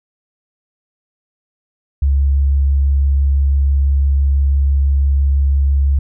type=tone with vibrato; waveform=sine; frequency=69.3 Hz; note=C#2; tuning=in tune; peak=-10 dBFS; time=2.02-5.99 s; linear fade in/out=5 ms; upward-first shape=sine; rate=6 Hz; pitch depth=8 cents each way; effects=none